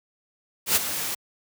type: noise with ADSR envelope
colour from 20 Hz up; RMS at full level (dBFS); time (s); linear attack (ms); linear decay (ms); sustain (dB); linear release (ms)
white; -18; 0.66-1.15; 100; 22; -11; 9
effects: high-pass 80 Hz 12 dB/octave

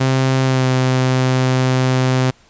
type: tone with pitch glide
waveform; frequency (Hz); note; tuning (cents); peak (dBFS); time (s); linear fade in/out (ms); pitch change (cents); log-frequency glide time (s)
sawtooth; 131.8 to 129.16; C3 to C3; +13 to -22; -9; 0-2.31; 10; -35; 0.44-0.66
effects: pink hiss -51 dBFS RMS until 2.49 s + resampled to 16000 Hz

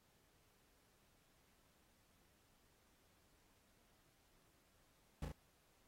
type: noise with echo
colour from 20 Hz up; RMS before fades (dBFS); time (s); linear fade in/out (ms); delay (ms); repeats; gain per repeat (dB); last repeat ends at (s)
brown; -43; 5.22-5.25; 2; 34; 2; -3; 5.318
effects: pink hiss -75 dBFS RMS until 5.87 s + AAC 48 kbps

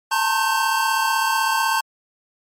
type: tone cluster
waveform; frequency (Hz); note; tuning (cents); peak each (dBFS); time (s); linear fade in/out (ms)
square; 881 / 917 / 1073 / 1552; A5 / A#5 / C6 / G6; +2 / -29 / +43 / -18; -24; 0.11-1.81; 10
effects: MP3 64 kbps

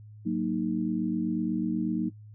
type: chord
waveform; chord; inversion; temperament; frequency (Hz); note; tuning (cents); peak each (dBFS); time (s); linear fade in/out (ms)
sine; D# minor; first; equal; 185 / 233.1 / 311.1; F#3 / A#3 / D#4; 0 / 0 / 0; -30; 0.25-2.1; 20
effects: noise-tail reverb RT60 0.1 s tail -19 dB re dry + added 106 Hz sine -45 dBFS peak until 2.34 s

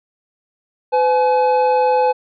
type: tone pair together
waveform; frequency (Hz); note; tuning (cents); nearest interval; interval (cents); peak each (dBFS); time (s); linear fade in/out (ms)
triangle; 506 / 849.4; B4 / G#5; +42 / +39; major sixth; 897; -13; 0.92-2.13; 20
effects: resampled to 11025 Hz

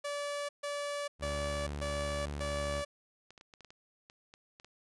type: tone bursts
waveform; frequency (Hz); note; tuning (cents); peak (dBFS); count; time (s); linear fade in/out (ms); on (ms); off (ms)
sawtooth; 577; D5; -31; -31; 5; 0.04-2.85; 10; 450; 140
type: tone with pitch glide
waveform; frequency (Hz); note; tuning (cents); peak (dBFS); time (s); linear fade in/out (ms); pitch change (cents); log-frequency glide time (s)
sawtooth; 72.7 to 71.91; D2 to D2; -17 to -36; -33; 1.19-2.84; 50; -19; 2.52-2.7
type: clicks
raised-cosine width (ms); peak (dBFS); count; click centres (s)
0.2; -36; 12; 2.763 / 3.306 / 3.378 / 3.411 / 3.538 / 3.607 / 3.647 / 3.705 / 4.099 / 4.339 / 4.599 / 4.646
effects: resampled to 24000 Hz

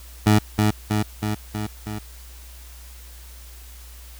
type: tone with echo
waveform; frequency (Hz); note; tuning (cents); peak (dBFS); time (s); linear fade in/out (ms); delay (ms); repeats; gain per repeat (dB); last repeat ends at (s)
20% pulse; 106; G#2; +36; -8; 0.26-0.39; 10; 320; 5; -3; 1.99
effects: added 60 Hz sine -40 dBFS peak until 4.19 s + white hiss -47 dBFS RMS until 4.19 s

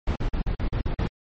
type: noise bursts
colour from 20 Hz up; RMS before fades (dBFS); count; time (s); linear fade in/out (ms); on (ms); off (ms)
brown; -24; 8; 0.07-1.075; 5; 88; 43
effects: low-pass 4000 Hz 12 dB/octave + MP3 32 kbps

